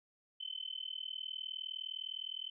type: tone with amplitude modulation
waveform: sine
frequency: 3061 Hz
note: G7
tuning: 42 cents flat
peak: -36 dBFS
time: 0.4-2.5 s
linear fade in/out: 10 ms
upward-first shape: sine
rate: 39.7 Hz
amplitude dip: 100%
effects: none